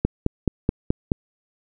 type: click train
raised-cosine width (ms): 3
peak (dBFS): -5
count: 6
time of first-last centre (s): 0.05-1.118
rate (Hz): 4.68
effects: none